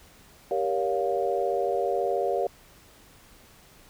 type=chord; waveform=sine; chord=G half-diminished seventh; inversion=none; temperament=just; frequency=392 / 470.4 / 564.5 / 705.6 Hz; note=G4 / Bb4 / Db5 / F5; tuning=0 / +16 / +31 / +18 cents; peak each=-29 dBFS; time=0.51-2.47 s; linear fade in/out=2 ms; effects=pink hiss -54 dBFS RMS until 3.89 s